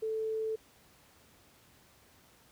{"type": "tone", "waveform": "sine", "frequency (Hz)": 440, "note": "A4", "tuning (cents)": 0, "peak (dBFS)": -31, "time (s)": [0.02, 0.56], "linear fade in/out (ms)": 10, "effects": ["pink hiss -62 dBFS RMS until 2.51 s", "high-pass 60 Hz 12 dB/octave"]}